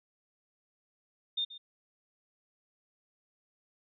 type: tone with echo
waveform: sine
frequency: 3633 Hz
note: A#7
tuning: 45 cents flat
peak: -29 dBFS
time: 1.37-1.45 s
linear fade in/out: 10 ms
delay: 130 ms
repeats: 1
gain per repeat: -15 dB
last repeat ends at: 1.58 s
effects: none